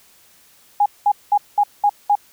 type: tone bursts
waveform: sine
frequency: 822 Hz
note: G#5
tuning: 18 cents flat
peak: -11 dBFS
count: 6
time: 0.8-2.154 s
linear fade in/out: 5 ms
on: 59 ms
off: 200 ms
effects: white hiss -52 dBFS RMS until 2.32 s